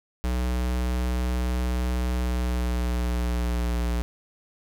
square tone with pitch glide, 61.74 to 59.4 Hz, B1 to A#1, 0 to +33 cents, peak -24 dBFS, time 0.24-4.02 s, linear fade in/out 0 ms, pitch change -67 cents, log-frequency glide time 2.14-3.76 s, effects none

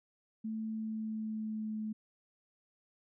sine tone with pitch glide, 220 to 216.1 Hz, A3 to A3, 0 to -31 cents, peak -35 dBFS, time 0.44-1.93 s, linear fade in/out 10 ms, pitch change -31 cents, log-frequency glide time 0.69-1.76 s, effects none

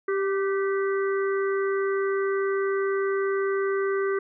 harmonic tone with a mistuned harmonic, 392.2 Hz, G4, 1 cent sharp, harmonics 1 / 3 / 4 / 5, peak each -23 / -33 / -35 / -37 dBFS, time 0.08-4.19 s, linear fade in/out 5 ms, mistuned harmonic 4, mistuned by -43 cents, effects none

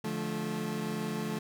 30% pulse chord, D minor, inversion none, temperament equal with one note detuned, 146.83 / 174.61 / 216.7 Hz, D3 / F3 / A3, 0 / 0 / -26 cents, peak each -37 / -35 / -32 dBFS, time 0.04-1.39 s, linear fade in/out 5 ms, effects none

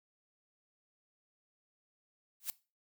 blue noise with exponential growth, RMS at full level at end -32 dBFS, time 2.4-2.5 s, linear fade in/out 0 ms, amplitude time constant 21 ms, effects noise-tail reverb RT60 0.3 s tail -20 dB re dry

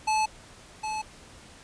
square tone pair in turn, 866 / 863 Hz, A5 / A5, -28 / -34 cents, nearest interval unison, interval 6 cents, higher first, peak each -23 / -30 dBFS, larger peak first, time 0.07-0.26 / 0.83-1.02 s, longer neither, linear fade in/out 10 ms, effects pink hiss -50 dBFS RMS until 1.63 s + resampled to 22050 Hz

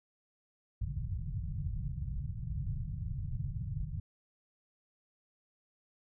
white low-pass noise, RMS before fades -37 dBFS, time 0.81-4 s, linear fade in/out 5 ms, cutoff 150 Hz, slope 48 dB/octave, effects none

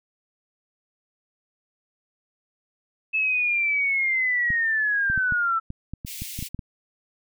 sine linear sweep, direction down, 2613 to 1318.5 Hz, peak -20 dBFS, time 3.13-5.6 s, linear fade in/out 20 ms
clicks, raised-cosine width 5 ms, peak -20 dBFS, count 12, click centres 4.504 / 5.1 / 5.177 / 5.323 / 5.704 / 5.936 / 6.049 / 6.22 / 6.39 / 6.426 / 6.546 / 6.592 s
white high-pass noise, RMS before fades -36 dBFS, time 6.06-6.49 s, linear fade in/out 20 ms, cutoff 2100 Hz, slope 48 dB/octave
effects none

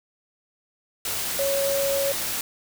sine tone in noise, 554.4 Hz, C#5, in tune, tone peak -22 dBFS, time 1.39-2.12 s, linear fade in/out 2 ms, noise white, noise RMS -28 dBFS, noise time 1.05-2.41 s, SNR +3 dB, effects none

